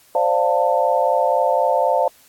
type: chord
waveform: sine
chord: D minor seventh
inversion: third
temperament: equal with one note detuned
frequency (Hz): 523.3 / 587.3 / 698.5 / 891.3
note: C5 / D5 / F5 / A5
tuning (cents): 0 / 0 / 0 / +22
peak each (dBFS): -20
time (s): 0.15-2.08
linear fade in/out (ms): 2
effects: white hiss -52 dBFS RMS until 2.28 s + AAC 64 kbps